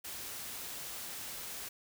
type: noise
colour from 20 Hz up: white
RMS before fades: -43 dBFS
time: 0.04-1.69 s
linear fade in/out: 10 ms
effects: none